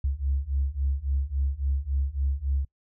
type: beating tone pair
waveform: sine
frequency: 67 / 70.6 Hz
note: C2 / C#2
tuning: +42 / +32 cents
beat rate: 3.6 Hz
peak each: -27 / -26 dBFS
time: 0.04-2.65 s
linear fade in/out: 5 ms
effects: noise-tail reverb RT60 0.1 s tail -24 dB re dry + tanh soft clip ceiling -17 dBFS